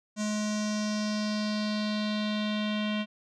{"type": "tone with low-pass filter sweep", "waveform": "square", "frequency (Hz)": 211.4, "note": "G#3", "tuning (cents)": 31, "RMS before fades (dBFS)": -30, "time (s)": [0.16, 3.06], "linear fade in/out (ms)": 50, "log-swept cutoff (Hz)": [6800, 3100], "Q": 3.9, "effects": []}